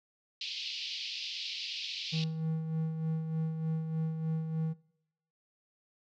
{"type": "band-pass noise", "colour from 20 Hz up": "white", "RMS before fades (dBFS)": -39, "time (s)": [0.41, 2.24], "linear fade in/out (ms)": 2, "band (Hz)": [2500, 4900], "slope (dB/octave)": 48}
{"type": "tone with tremolo", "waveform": "triangle", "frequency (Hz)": 160, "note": "D#3", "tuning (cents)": 49, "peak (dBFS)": -27, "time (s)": [2.12, 4.74], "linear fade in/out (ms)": 20, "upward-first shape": "sine", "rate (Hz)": 3.3, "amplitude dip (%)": 50}
{"effects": ["noise-tail reverb RT60 0.7 s tail -20 dB re dry"]}